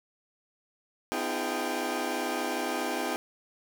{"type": "tone cluster", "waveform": "20% pulse", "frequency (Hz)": [252.7, 310, 342.4, 412.5, 785], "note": ["B3", "D#4", "F4", "G#4", "G5"], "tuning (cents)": [40, -6, -34, -12, 2], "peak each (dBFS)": -31, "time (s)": [1.12, 3.16], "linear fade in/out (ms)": 0, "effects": []}